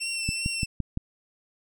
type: tone with vibrato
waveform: 20% pulse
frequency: 2700 Hz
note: E7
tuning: 41 cents sharp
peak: -23 dBFS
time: 0-0.66 s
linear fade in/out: 20 ms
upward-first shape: triangle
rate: 2.6 Hz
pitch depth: 31 cents each way
type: click train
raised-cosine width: 5 ms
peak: -15 dBFS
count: 5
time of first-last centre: 0.29-0.974 s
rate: 5.85 Hz
effects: none